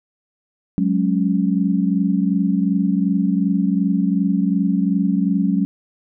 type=chord; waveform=sine; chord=F# suspended second; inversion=none; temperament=equal; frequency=185 / 207.7 / 277.2 Hz; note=F#3 / G#3 / C#4; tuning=0 / 0 / 0 cents; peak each=-18 / -20 / -21 dBFS; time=0.78-5.65 s; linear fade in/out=0 ms; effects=none

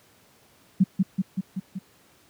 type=tone with echo; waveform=sine; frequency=188.9 Hz; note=F#3; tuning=36 cents sharp; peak=-13 dBFS; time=0.8-0.84 s; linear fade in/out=10 ms; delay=190 ms; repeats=5; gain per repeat=-3 dB; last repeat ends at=1.79 s; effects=pink hiss -58 dBFS RMS until 2.29 s + high-pass 100 Hz 12 dB/octave

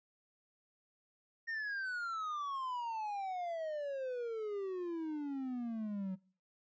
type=exponential sweep; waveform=triangle; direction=down; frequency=1852 to 184 Hz; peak=-35 dBFS; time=1.47-6.16 s; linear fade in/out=20 ms; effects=noise-tail reverb RT60 0.5 s tail -23 dB re dry + resampled to 16000 Hz

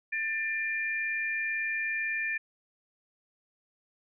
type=tone pair together; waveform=sine; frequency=1781 / 2389 Hz; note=A6 / D7; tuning=+21 / +29 cents; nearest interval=perfect fourth; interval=508 cents; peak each=-31 / -32 dBFS; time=0.12-2.38 s; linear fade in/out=10 ms; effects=none

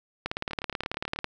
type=two click trains; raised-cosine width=0.3 ms; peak=-20 / -13 dBFS; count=7 / 19; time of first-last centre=0.51-1.161 / 0.26-1.244 s; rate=9.22 / 18.3 Hz; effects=none

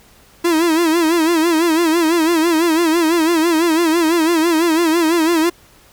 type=tone with vibrato; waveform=45% pulse; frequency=329.6 Hz; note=E4; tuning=in tune; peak=-12 dBFS; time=0.44-5.5 s; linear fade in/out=10 ms; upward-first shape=sine; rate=6 Hz; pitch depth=100 cents each way; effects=pink hiss -48 dBFS RMS until 5.92 s

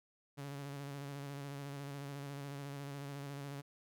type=tone with vibrato; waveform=sawtooth; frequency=140.8 Hz; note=C#3; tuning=27 cents sharp; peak=-39 dBFS; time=0.37-3.62 s; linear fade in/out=20 ms; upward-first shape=square; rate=14 Hz; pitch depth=27 cents each way; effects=none

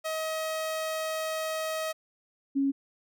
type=tone pair in turn; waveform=sawtooth / sine; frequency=634 / 275.3 Hz; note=D#5 / C#4; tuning=+32 / -12 cents; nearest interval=octave + major second; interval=1444 cents; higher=first; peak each=-26 / -23 dBFS; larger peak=second; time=0.04-1.93 / 2.55-2.72 s; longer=first; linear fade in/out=20 ms; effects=none

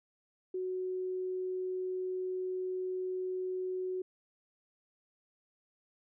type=tone; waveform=sine; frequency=370 Hz; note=F#4; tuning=in tune; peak=-33 dBFS; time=0.54-4.02 s; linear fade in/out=5 ms; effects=none

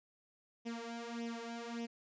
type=tone with flanger; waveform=sawtooth; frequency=233.1 Hz; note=A#3; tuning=in tune; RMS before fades=-43 dBFS; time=0.65-1.87 s; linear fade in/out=20 ms; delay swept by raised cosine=0.34 to 3.04 ms; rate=1.7 Hz; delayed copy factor=+0.8; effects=resampled to 16000 Hz

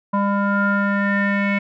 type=tone with low-pass filter sweep; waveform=square; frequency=200.6 Hz; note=G3; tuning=40 cents sharp; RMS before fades=-19 dBFS; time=0.13-1.59 s; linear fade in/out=10 ms; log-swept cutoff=1100 to 2200 Hz; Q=7.2; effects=none

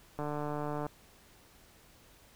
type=click train; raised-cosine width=1 ms; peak=-23 dBFS; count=101; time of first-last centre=0.19-0.866 s; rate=148 Hz; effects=pink hiss -60 dBFS RMS until 2.35 s

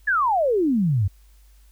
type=exponential sweep; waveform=sine; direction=down; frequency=1760 to 89.4 Hz; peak=-17 dBFS; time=0.07-1.08 s; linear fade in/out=10 ms; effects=added 50 Hz sine -49 dBFS peak until 1.71 s + white hiss -62 dBFS RMS until 1.71 s

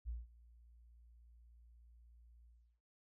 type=tone with ADSR envelope; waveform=sine; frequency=58.27 Hz; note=A#1; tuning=in tune; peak=-38 dBFS; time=0.05-2.81 s; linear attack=37 ms; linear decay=180 ms; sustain=-22 dB; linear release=350 ms; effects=none

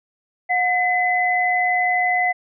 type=tone pair together; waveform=sine; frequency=724 / 2022 Hz; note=F#5 / B6; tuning=-38 / +40 cents; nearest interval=octave + tritone; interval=1778 cents; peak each=-19 dBFS; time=0.49-2.33 s; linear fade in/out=20 ms; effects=none

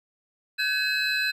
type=tone cluster; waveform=triangle; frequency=1532 / 1677 / 2576 / 4049 Hz; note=G6 / G#6 / E7 / B7; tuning=-40 / +16 / -41 / +42 cents; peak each=-27 dBFS; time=0.58-1.32 s; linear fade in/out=20 ms; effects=tanh soft clip ceiling -11 dBFS

